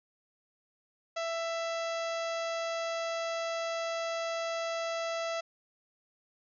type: harmonic tone with a mistuned harmonic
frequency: 664 Hz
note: E5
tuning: 12 cents sharp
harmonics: 1 / 2 / 3 / 4 / 5 / 6 / 7 / 8 / 9 / 10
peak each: -33 / -39 / -43 / -45 / -47 / -49 / -50 / -51 / -52 / -53 dBFS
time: 1.16-5.41 s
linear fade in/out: 10 ms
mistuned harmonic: 8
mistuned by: -35 cents
effects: none